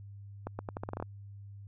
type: accelerating click train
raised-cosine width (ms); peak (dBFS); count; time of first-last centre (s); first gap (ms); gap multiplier
1; -22; 10; 0.47-1.025; 120; 0.82
effects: added 100 Hz sine -45 dBFS peak until 1.67 s